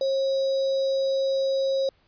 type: tone with sample-and-hold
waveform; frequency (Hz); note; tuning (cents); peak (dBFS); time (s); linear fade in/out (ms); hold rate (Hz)
sine; 539; C#5; -49; -21; 0.01-1.89; 2; 4410
effects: pink hiss -64 dBFS RMS until 2.07 s + resampled to 11025 Hz